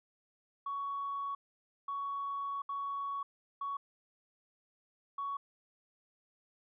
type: tone bursts at uneven times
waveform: sine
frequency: 1118 Hz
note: C#6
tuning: 14 cents sharp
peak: -34 dBFS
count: 5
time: 0.66-1.35 / 1.88-2.62 / 2.69-3.23 / 3.61-3.77 / 5.18-5.37 s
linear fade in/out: 5 ms
effects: tanh soft clip ceiling -30 dBFS